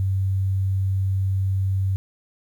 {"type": "tone", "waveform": "sine", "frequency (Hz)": 96, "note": "G2", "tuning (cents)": -36, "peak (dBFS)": -19, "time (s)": [0, 1.96], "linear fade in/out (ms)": 0, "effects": ["9-bit"]}